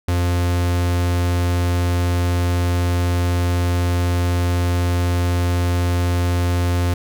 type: tone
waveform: 45% pulse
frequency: 88 Hz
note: F2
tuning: 14 cents sharp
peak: -16 dBFS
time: 0.08-6.94 s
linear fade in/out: 5 ms
effects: none